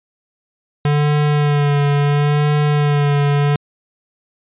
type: tone with vibrato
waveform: square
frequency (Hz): 145.9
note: D3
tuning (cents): -11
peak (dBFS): -13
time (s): 0.85-3.56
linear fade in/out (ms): 2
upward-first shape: sine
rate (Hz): 0.73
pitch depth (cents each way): 28
effects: resampled to 8000 Hz